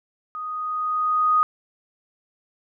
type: tone with level ramp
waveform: sine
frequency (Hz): 1244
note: D#6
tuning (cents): -1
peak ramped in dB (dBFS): -29 to -14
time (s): 0.35-1.43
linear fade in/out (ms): 0
effects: none